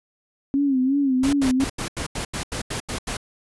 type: tone with vibrato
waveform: sine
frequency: 269.6 Hz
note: C#4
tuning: 48 cents flat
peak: -17 dBFS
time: 0.54-1.64 s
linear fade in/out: 0 ms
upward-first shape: sine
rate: 2.8 Hz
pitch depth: 100 cents each way
type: noise bursts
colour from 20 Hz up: pink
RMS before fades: -28 dBFS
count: 11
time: 1.23-3.17 s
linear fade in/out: 5 ms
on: 100 ms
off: 84 ms
effects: resampled to 24000 Hz